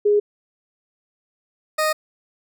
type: tone pair in turn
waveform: sine / 20% pulse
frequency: 413.9 / 620.1 Hz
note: G#4 / D#5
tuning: -6 / -6 cents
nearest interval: perfect fifth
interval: 700 cents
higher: second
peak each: -13 / -13 dBFS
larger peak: neither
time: 0.05-0.2 / 1.78-1.93 s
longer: neither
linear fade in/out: 10 ms
effects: none